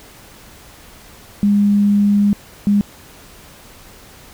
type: tone bursts at uneven times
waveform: sine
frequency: 203.9 Hz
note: G#3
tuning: 32 cents flat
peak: -10 dBFS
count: 2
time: 1.43-2.33 / 2.67-2.81 s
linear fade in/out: 0 ms
effects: pink hiss -42 dBFS RMS until 4.33 s